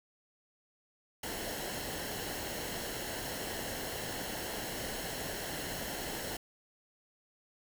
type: noise with comb filter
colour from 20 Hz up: pink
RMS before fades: -39 dBFS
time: 1.23-6.37 s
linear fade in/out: 5 ms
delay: 0.83 ms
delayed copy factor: -0.55
effects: none